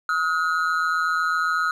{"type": "ring-modulated tone", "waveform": "triangle", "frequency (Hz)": 1357, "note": "E6", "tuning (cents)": 50, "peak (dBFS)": -15, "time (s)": [0.09, 1.71], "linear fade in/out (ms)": 2, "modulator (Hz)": 83.9, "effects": []}